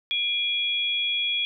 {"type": "tone pair together", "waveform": "sine", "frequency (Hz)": [2400, 3340], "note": ["D7", "G#7"], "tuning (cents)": [37, 9], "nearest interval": "tritone", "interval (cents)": 572, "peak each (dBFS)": [-28, -24], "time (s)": [0.11, 1.45], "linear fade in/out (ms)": 0, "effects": []}